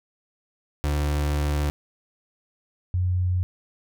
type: tone pair in turn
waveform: 35% pulse / sine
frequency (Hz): 73.42 / 90.64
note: D2 / F#2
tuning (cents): 0 / -35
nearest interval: major third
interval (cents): 365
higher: second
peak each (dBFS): -20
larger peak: neither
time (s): 0.84-1.7 / 2.94-3.43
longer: first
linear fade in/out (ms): 0
effects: none